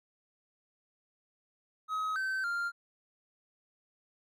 triangle tone with pitch steps, 1271 / 1541 / 1395 Hz, D#6 / G6 / F6, +36 / -30 / -2 cents, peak -29 dBFS, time 1.88-2.72 s, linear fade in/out 50 ms, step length 280 ms, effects none

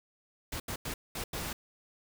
pink noise bursts at uneven times, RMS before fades -37 dBFS, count 5, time 0.52-0.6 / 0.68-0.76 / 0.85-0.94 / 1.15-1.24 / 1.33-1.53 s, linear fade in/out 5 ms, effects none

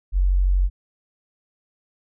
sine tone, 46.25 Hz, F#1, in tune, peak -15 dBFS, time 0.12-0.7 s, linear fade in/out 50 ms, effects none

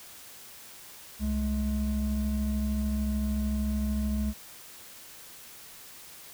triangle tone pair together, 66.06 / 211.6 Hz, C2 / G#3, +17 / +33 cents, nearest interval octave + minor sixth, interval 2016 cents, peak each -27 dBFS, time 1.19-4.34 s, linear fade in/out 50 ms, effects white hiss -48 dBFS RMS until 6.33 s

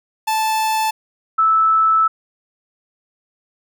45% pulse / sine tone pair in turn, 876 / 1311.5 Hz, A5 / E6, -8 / -9 cents, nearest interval perfect fifth, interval 699 cents, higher second, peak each -16 / -11 dBFS, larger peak second, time 0.27-0.91 / 1.38-2.08 s, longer second, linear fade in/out 10 ms, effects none

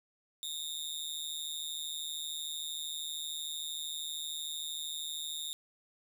sawtooth tone with amplitude modulation, 3667 Hz, A#7, 29 cents flat, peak -30 dBFS, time 0.43-5.53 s, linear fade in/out 0 ms, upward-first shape sine, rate 153 Hz, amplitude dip 95%, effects 10-bit

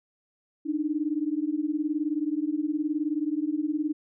sine beating tone pair, 293.7 / 312.7 Hz, D4 / D#4, 0 / +9 cents, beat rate 19 Hz, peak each -28 dBFS, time 0.65-3.93 s, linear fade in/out 20 ms, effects none

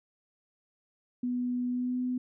sine tone with pitch glide, 246.9 to 250.9 Hz, B3 to B3, 0 to +28 cents, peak -28 dBFS, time 1.23-2.18 s, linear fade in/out 5 ms, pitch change +28 cents, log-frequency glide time 1.68-2 s, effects none

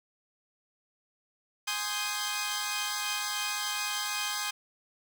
10% pulse chord, Ab major seventh, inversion none, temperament equal, 830.6 / 1046.5 / 1244.5 / 1568 Hz, Ab5 / C6 / Eb6 / G6, 0 / 0 / 0 / 0 cents, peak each -28 dBFS, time 1.67-4.51 s, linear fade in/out 10 ms, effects none

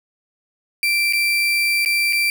35% pulse tone with dropouts, 2349 Hz, D7, in tune, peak -14 dBFS, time 0.83-2.3 s, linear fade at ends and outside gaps 1 ms, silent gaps 1.126-1.133 / 1.849-1.859 / 2.126-2.13 s, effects none

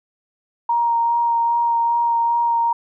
sine tone with vibrato, 936 Hz, A#5, 7 cents sharp, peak -15 dBFS, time 0.69-2.73 s, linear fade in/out 5 ms, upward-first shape sine, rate 2.5 Hz, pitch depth 12 cents each way, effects none

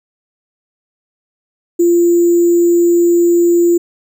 sine tone with sample-and-hold, 344.7 Hz, F4, 23 cents flat, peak -7 dBFS, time 1.79-3.78 s, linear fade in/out 10 ms, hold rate 7350 Hz, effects none

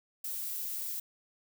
violet noise, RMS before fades -37 dBFS, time 0.24-1 s, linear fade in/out 5 ms, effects none

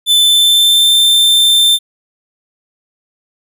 45% pulse tone with pitch glide, 3520 to 3569 Hz, A7 to A7, 0 to +24 cents, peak -6 dBFS, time 0.06-1.79 s, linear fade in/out 50 ms, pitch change +24 cents, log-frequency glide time 0.17-0.93 s, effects none

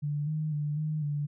sine tone with pitch steps, 146.8 / 154.7 / 148.1 / 154.1 / 146.2 Hz, D3 / D#3 / D3 / D#3 / D3, 0 / -10 / +15 / -16 / -7 cents, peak -28 dBFS, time 0.02-1.27 s, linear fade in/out 20 ms, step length 250 ms, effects none

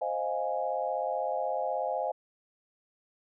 sine chord, F minor seventh, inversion second, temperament equal, 523.3 / 622.3 / 698.5 / 830.6 Hz, C5 / Eb5 / F5 / Ab5, 0 / 0 / 0 / 0 cents, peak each -34 dBFS, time 0.01-2.12 s, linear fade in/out 10 ms, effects none

